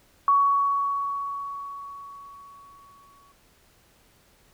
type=tone with exponential decay; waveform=sine; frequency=1121 Hz; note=C#6; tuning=19 cents sharp; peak=-15 dBFS; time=0.28-3.32 s; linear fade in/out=1 ms; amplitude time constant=660 ms; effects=pink hiss -60 dBFS RMS until 4.53 s